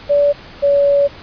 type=tone pair in turn; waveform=sine; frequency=576 / 566.8 Hz; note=D5 / C#5; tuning=-34 / +38 cents; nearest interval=unison; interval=28 cents; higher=first; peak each=-9 dBFS; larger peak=neither; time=0.09-0.33 / 0.62-1.08 s; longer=second; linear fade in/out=20 ms; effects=pink hiss -37 dBFS RMS until 1.22 s + resampled to 11025 Hz